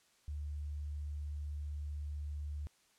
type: tone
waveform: sine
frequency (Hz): 73.7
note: D2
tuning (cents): +7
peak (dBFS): -38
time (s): 0.28-2.67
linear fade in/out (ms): 0
effects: white hiss -70 dBFS RMS until 2.98 s + low-pass 9000 Hz 12 dB/octave